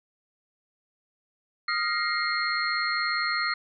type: tone cluster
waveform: sine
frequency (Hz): 1239 / 1396 / 1895 / 2119 / 4246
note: D#6 / F6 / A#6 / C7 / C8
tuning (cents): -8 / -1 / +28 / +21 / +25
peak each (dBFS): -31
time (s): 1.68-3.54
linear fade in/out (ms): 5
effects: none